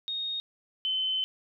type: tone pair in turn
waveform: sine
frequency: 3719 / 3056 Hz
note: A#7 / G7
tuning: -5 / -45 cents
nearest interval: minor third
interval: 340 cents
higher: first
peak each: -30 / -26 dBFS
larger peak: second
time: 0.08-0.4 / 0.85-1.24 s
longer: second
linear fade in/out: 0 ms
effects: none